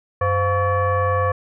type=tone with frequency modulation; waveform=sine; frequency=515 Hz; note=C5; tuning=28 cents flat; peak=-16 dBFS; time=0.21-1.32 s; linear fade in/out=5 ms; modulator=610 Hz; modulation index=1.4; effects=none